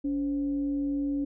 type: tone with frequency modulation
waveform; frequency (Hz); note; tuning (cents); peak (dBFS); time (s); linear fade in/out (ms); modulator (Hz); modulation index
sine; 283.8; C#4; +41; -26; 0.04-1.25; 10; 238; 0.26
effects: none